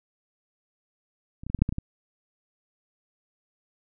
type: clicks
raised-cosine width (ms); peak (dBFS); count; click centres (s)
5; -28 / -24 / -21 / -11 / -29 / -6 / -14 / -18 / -17; 9; 1.435 / 1.466 / 1.5 / 1.547 / 1.59 / 1.62 / 1.691 / 1.725 / 1.784
effects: none